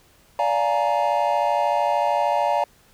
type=chord; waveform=triangle; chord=Bb dominant seventh; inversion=first; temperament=just; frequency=582.7 / 699.2 / 839.1 / 932.3 Hz; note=D5 / F5 / Ab5 / Bb5; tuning=-14 / +2 / +18 / 0 cents; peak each=-22 dBFS; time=0.39-2.64 s; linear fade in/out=2 ms; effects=pink hiss -56 dBFS RMS until 2.93 s